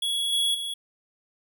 square tone with level steps, 3355 Hz, G#7, 17 cents sharp, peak -25 / -22 / -30 dBFS, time 0.02-0.74 s, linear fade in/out 5 ms, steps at 0.32 / 0.54 s, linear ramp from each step 10 ms, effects none

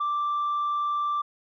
sine tone, 1174.7 Hz, D6, in tune, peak -22 dBFS, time 0-1.22 s, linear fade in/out 10 ms, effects tanh soft clip ceiling -22 dBFS

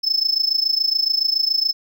triangle tone with amplitude modulation, 5250 Hz, E8, 8 cents flat, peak -12 dBFS, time 0.03-1.73 s, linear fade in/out 20 ms, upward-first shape sine, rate 27.1 Hz, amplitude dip 85%, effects none

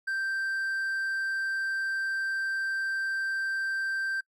triangle tone, 1568 Hz, G6, in tune, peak -26 dBFS, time 0.07-4.21 s, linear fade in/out 10 ms, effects noise-tail reverb RT60 0.1 s tail -24 dB re dry

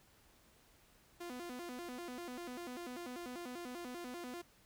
sawtooth tone with vibrato, 294.4 Hz, D4, 4 cents sharp, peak -40 dBFS, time 1.2-4.42 s, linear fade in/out 10 ms, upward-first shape square, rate 5.1 Hz, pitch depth 290 cents each way, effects pink hiss -67 dBFS RMS until 4.65 s

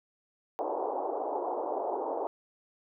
white band-pass noise, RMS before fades -33 dBFS, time 0.59-2.27 s, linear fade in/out 0 ms, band 320 to 910 Hz, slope 48 dB/octave, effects none

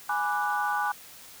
sine chord, G# half-diminished seventh, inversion none, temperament equal, 830.6 / 987.8 / 1174.7 / 1480 Hz, G#5 / B5 / D6 / F#6, 0 / 0 / 0 / 0 cents, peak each -28 / -33 / -31 / -30 dBFS, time 0.09-0.92 s, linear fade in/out 5 ms, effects tanh soft clip ceiling -15 dBFS + white hiss -48 dBFS RMS until 1.4 s

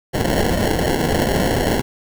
white noise with sample-and-hold, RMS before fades -18 dBFS, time 0.13-1.82 s, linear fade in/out 20 ms, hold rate 1225 Hz, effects none

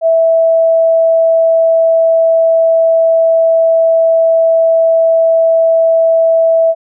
sine tone, 656 Hz, E5, 9 cents flat, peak -6 dBFS, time 0.01-6.75 s, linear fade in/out 50 ms, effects none

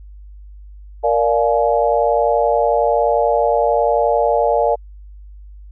sine chord, Bb dominant seventh, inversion none, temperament equal with one note detuned, 466.2 / 587.3 / 698.5 / 846.6 Hz, Bb4 / D5 / F5 / Ab5, 0 / 0 / 0 / +33 cents, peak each -18 / -17 / -18 / -20 dBFS, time 1.03-4.76 s, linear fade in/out 20 ms, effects added 50 Hz sine -35 dBFS peak until 5.71 s

